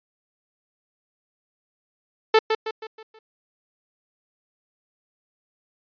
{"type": "tone with echo", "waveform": "sawtooth", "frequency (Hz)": 439.7, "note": "A4", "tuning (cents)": -1, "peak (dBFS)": -8, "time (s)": [2.34, 2.39], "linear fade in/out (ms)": 5, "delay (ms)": 160, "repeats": 5, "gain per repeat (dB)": -7, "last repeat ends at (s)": 3.19, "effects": ["resampled to 11025 Hz"]}